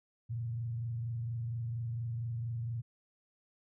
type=tone with frequency modulation; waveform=sine; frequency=116.54 Hz; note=A#2; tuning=in tune; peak=-34 dBFS; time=0.29-2.82 s; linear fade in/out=20 ms; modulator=24.3 Hz; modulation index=0.37; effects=none